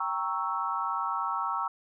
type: chord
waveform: sine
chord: G diminished seventh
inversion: none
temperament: equal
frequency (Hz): 784 / 932.3 / 1108.7 / 1318.5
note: G5 / Bb5 / Db6 / Fb6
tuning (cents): 0 / 0 / 0 / 0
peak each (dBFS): -37 / -33 / -33 / -32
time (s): 0-1.68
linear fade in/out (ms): 5
effects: none